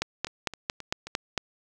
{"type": "two click trains", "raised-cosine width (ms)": 0.2, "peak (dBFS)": [-21, -9], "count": [4, 7], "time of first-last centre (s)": [[0.27, 1.07], [0.02, 1.377]], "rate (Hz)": [3.75, 4.42], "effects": ["7-bit"]}